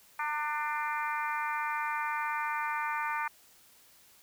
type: harmonic tone with a mistuned harmonic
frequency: 298.4 Hz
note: D4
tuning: 28 cents sharp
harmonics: 3 / 4 / 5 / 6 / 7 / 8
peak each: -34 / -36 / -38 / -40 / -41 / -42 dBFS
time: 0.19-3.28 s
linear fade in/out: 5 ms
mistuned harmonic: 3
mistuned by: +27 cents
effects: white hiss -60 dBFS RMS until 4.22 s